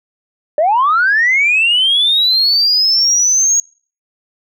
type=linear sweep; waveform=sine; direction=up; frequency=575 to 6645 Hz; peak=-8 dBFS; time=0.58-3.6 s; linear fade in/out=2 ms; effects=noise-tail reverb RT60 0.4 s tail -26 dB re dry + tanh soft clip ceiling -5 dBFS